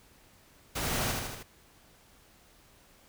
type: noise with echo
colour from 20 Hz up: pink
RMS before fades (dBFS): -33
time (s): 0.75-1.12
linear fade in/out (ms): 10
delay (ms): 78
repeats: 4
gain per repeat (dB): -3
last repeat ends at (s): 1.432
effects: pink hiss -60 dBFS RMS until 3.08 s